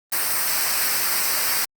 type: noise with comb filter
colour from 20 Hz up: white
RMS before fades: -22 dBFS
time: 0.12-1.65 s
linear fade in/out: 5 ms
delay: 0.29 ms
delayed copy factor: -0.65
effects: Opus 32 kbps